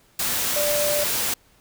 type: tone in noise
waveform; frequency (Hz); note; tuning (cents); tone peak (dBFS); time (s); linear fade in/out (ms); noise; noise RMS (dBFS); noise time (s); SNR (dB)
sine; 588; D5; +2; -22; 0.56-1.04; 5; white; -24; 0.19-1.34; -1
effects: pink hiss -58 dBFS RMS until 1.6 s